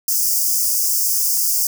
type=high-pass noise; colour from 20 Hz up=white; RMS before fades=-18 dBFS; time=0.08-1.67 s; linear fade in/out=2 ms; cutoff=4900 Hz; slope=96 dB/octave; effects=none